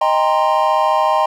triangle chord, C minor seventh, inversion first, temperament equal with one note detuned, 622.3 / 794 / 932.3 / 1046.5 Hz, Eb5 / G5 / Bb5 / C6, 0 / +22 / 0 / 0 cents, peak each -16 dBFS, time 0.01-1.26 s, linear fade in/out 5 ms, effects none

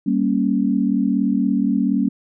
sine chord, G diminished, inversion none, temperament equal, 196 / 233.1 / 277.2 Hz, G3 / Bb3 / Db4, 0 / 0 / 0 cents, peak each -20 dBFS, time 0.06-2.09 s, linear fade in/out 10 ms, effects none

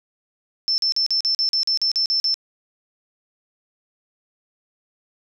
sine tone bursts, 5320 Hz, E8, 15 cents sharp, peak -17 dBFS, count 12, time 0.68-2.342 s, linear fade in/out 0 ms, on 100 ms, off 42 ms, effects none

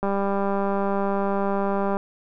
click train, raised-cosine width 1 ms, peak -12 dBFS, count 385, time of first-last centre 0.03-1.969 s, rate 198 Hz, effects none

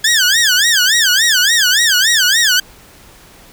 15% pulse tone with vibrato, 1661.2 Hz, G#6, in tune, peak -3 dBFS, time 0.04-2.6 s, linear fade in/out 5 ms, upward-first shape sine, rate 3.5 Hz, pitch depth 240 cents each way, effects pink hiss -42 dBFS RMS until 3.52 s

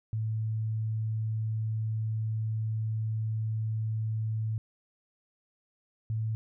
sine tone pair in turn, 110 / 110.46 Hz, A2 / A2, 0 / +7 cents, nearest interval unison, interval 7 cents, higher second, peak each -28 dBFS, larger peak neither, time 0.13-4.58 / 6.1-6.35 s, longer first, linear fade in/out 0 ms, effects none

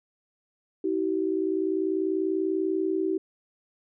sine tone pair together, 320.8 / 381 Hz, E4 / G4, -47 / -49 cents, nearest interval minor third, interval 298 cents, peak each -27 / -26 dBFS, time 0.84-3.18 s, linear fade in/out 5 ms, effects none

